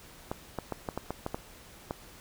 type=clicks; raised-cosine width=1 ms; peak=-18 dBFS; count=9; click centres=0.315 / 0.587 / 0.723 / 0.888 / 0.976 / 1.106 / 1.264 / 1.345 / 1.909 s; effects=pink hiss -52 dBFS RMS until 2.2 s